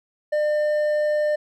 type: tone with hard clipping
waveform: sine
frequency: 601 Hz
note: D5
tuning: 40 cents sharp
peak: -20 dBFS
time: 0.32-1.36 s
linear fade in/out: 10 ms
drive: 5 dB
effects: none